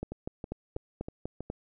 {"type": "two click trains", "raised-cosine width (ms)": 2, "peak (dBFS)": [-24, -21], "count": [5, 7], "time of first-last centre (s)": [[0.12, 1.406], [0.03, 1.501]], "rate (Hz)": [3.11, 4.08], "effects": []}